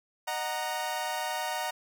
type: chord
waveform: sawtooth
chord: D# minor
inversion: none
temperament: equal with one note detuned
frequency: 613.7 / 740 / 932.3 Hz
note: D#5 / F#5 / A#5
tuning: -24 / 0 / 0 cents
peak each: -34 / -31 / -30 dBFS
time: 0.27-1.71 s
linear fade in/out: 10 ms
effects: none